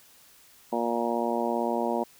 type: harmonic tone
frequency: 117.8 Hz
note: A#2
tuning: 19 cents sharp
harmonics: 2 / 3 / 4 / 5 / 6 / 7 / 8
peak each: -31 / -32 / -33 / -32 / -33 / -35 / -33 dBFS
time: 0.72-2.04 s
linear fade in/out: 10 ms
effects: white hiss -56 dBFS RMS until 2.19 s